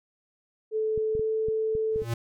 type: tone with pitch glide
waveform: sine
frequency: 436.1 to 439.4 Hz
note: A4 to A4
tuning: -15 to -2 cents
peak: -24 dBFS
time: 0.71-2.05 s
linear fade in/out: 50 ms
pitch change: +13 cents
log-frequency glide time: 1.07-1.3 s
type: clicks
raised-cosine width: 5 ms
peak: -25 dBFS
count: 7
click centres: 0.977 / 1.152 / 1.195 / 1.485 / 1.752 / 1.96 / 2.02 s
type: tone with exponential growth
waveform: square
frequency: 116.54 Hz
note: A#2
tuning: in tune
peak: -24 dBFS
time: 1.91-2.14 s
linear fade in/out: 5 ms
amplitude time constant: 49 ms
effects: none